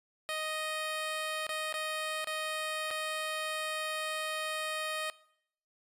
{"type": "tone with dropouts", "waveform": "10% pulse", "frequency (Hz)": 623, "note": "D#5", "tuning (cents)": 2, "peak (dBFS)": -25, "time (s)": [0.29, 5.1], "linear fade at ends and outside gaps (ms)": 0, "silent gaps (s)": [[1.467, 1.492], [1.726, 1.74], [2.244, 2.272], [2.906, 2.911]], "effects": ["noise-tail reverb RT60 0.7 s tail -21 dB re dry", "resampled to 32000 Hz"]}